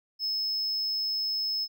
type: tone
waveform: triangle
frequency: 5200 Hz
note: E8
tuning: 24 cents flat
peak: -26 dBFS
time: 0.19-1.68 s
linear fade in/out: 50 ms
effects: none